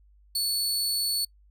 sawtooth tone, 4435 Hz, C#8, in tune, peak -22 dBFS, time 0.35-1.25 s, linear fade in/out 5 ms, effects noise-tail reverb RT60 0.1 s tail -26 dB re dry + added 50 Hz sine -55 dBFS peak until 1.5 s

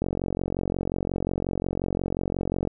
click train, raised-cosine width 2 ms, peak -13 dBFS, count 122, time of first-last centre 0.02-2.674 s, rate 45.6 Hz, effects none

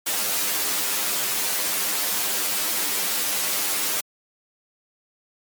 white noise with comb filter, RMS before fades -24 dBFS, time 0.06-4.01 s, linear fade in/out 10 ms, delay 10 ms, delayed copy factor +1, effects high-pass 200 Hz 12 dB/octave + MP3 96 kbps

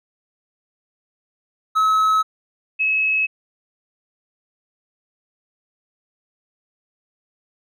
triangle / sine tone pair in turn, 1288 / 2576 Hz, E6 / E7, -41 / -41 cents, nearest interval octave, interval 1200 cents, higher second, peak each -12 / -16 dBFS, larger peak first, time 1.75-2.23 / 2.79-3.27 s, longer neither, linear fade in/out 20 ms, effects none

